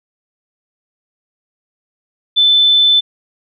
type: tone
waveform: sine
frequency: 3520 Hz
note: A7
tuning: in tune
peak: -7 dBFS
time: 2.36-3.01 s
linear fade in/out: 20 ms
effects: none